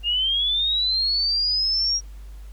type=linear sweep; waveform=sine; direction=up; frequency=2794 to 5670 Hz; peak=-19 dBFS; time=0.03-2.01 s; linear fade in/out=50 ms; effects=added 50 Hz sine -36 dBFS peak until 2.52 s + pink hiss -56 dBFS RMS until 2.52 s